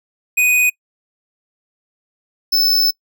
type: tone pair in turn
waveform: square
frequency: 2489 / 5264 Hz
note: D#7 / E8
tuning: 0 / -3 cents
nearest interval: octave + minor second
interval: 1297 cents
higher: second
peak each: -12 dBFS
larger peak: neither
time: 0.37-0.7 / 2.52-2.91 s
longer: second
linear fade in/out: 10 ms
effects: noise-tail reverb RT60 0.1 s tail -25 dB re dry